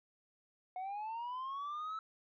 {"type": "linear sweep", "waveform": "sine", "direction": "up", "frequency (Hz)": [727, 1315], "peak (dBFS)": -36, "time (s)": [0.76, 1.99], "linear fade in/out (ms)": 2, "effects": ["tanh soft clip ceiling -38 dBFS"]}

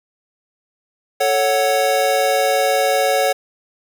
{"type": "chord", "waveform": "square", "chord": "F# minor", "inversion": "first", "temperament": "equal", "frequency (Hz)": [440, 554.4, 740], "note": ["A4", "C#5", "F#5"], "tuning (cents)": [0, 0, 0], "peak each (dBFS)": [-23, -18, -19], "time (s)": [1.2, 3.33], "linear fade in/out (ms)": 10, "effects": ["7-bit"]}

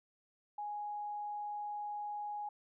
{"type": "tone", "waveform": "sine", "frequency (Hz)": 830.6, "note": "G#5", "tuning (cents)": 0, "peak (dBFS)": -38, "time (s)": [0.58, 2.49], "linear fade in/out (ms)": 5, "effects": []}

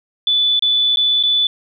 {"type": "tone with dropouts", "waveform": "sine", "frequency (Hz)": 3479, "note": "A7", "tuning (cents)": -20, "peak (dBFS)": -12, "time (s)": [0.27, 1.47], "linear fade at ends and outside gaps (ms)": 2, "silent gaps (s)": [[0.594, 0.623], [0.96, 0.971], [1.228, 1.235]], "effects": []}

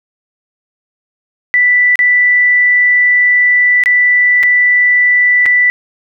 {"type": "tone with dropouts", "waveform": "sine", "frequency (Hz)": 1975.5, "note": "B6", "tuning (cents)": 0, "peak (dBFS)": -6, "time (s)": [1.54, 5.7], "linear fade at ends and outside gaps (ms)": 0, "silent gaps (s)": [[1.956, 1.991], [3.837, 3.859], [4.43, 4.434], [5.457, 5.462]], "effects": []}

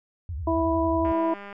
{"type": "tone with vibrato", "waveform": "sine", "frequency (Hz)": 77.78, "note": "D#2", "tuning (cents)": 0, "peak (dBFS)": -29, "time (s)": [0.29, 1.12], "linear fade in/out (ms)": 0, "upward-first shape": "sine", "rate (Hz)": 11, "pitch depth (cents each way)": 280}
{"type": "harmonic tone", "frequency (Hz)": 328.3, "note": "E4", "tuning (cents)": -7, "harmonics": [1, 2, 3], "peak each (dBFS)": [-24, -26, -27], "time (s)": [0.47, 1.34], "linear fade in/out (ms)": 5}
{"type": "click train", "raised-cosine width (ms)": 0.5, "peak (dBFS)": -26, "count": 97, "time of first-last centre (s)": [1.05, 1.528], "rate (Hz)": 201}
{"effects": []}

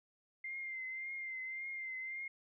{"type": "tone with vibrato", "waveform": "sine", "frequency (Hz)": 2093, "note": "C7", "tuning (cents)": 0, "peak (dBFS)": -40, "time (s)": [0.44, 2.28], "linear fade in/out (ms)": 5, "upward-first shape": "triangle", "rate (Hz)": 1.8, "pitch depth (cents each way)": 43, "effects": []}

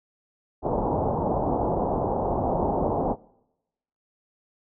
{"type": "low-pass noise", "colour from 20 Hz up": "white", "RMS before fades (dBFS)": -25, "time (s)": [0.62, 3.16], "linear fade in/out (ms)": 50, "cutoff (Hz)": 900, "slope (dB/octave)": 48, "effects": ["noise-tail reverb RT60 0.9 s tail -24 dB re dry"]}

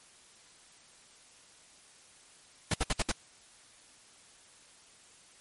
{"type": "noise bursts", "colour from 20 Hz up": "pink", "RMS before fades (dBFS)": -28, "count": 5, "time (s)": [2.71, 3.117], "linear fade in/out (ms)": 5, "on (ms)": 31, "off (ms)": 63, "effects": ["white hiss -58 dBFS RMS until 5.4 s", "MP3 48 kbps"]}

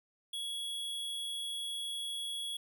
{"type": "tone", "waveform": "square", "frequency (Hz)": 3347, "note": "G#7", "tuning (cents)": 13, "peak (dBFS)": -37, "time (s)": [0.33, 2.57], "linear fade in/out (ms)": 5, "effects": []}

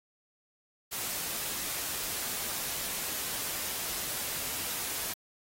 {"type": "noise", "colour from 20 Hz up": "white", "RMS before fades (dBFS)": -35, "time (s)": [0.91, 5.14], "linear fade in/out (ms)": 20, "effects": ["AAC 48 kbps"]}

